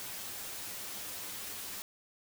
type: noise with comb filter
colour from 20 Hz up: white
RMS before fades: -42 dBFS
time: 0-1.82 s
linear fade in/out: 0 ms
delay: 9.8 ms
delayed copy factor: +0.5
effects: none